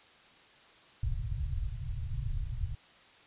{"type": "low-pass noise", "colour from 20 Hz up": "pink", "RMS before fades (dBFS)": -34, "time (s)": [1.03, 2.75], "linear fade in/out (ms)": 5, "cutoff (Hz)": 140, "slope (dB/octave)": 96, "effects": ["white hiss -58 dBFS RMS until 3.26 s", "resampled to 8000 Hz"]}